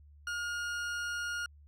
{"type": "tone", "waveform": "40% pulse", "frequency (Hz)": 1425, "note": "F6", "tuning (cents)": 34, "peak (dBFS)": -33, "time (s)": [0.27, 1.46], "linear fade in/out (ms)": 2, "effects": ["added 73 Hz sine -54 dBFS peak until 1.67 s", "low-pass 8000 Hz 12 dB/octave"]}